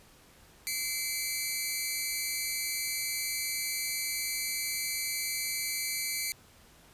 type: tone pair together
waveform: 10% pulse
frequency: 2066 / 2302 Hz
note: C7 / D7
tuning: -22 / -35 cents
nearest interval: major second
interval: 187 cents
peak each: -26 / -24 dBFS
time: 0.67-6.32 s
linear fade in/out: 0 ms
effects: pink hiss -58 dBFS RMS until 6.93 s + resampled to 32000 Hz